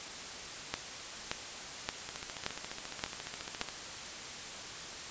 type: two click trains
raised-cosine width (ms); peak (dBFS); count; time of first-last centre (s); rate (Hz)
0.2; -22 / -14; 24 / 6; 2.09-3.687 / 0.74-3.614; 14.4 / 1.74
effects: white hiss -43 dBFS RMS until 5.1 s + resampled to 16000 Hz